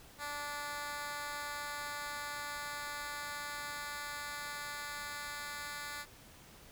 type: tone with high-pass filter sweep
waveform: 10% pulse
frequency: 291.3 Hz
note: D4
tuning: 14 cents flat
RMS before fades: -42 dBFS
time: 0.18-6.06 s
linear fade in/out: 50 ms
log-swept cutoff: 910 to 1500 Hz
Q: 0.84
effects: pink hiss -57 dBFS RMS until 6.71 s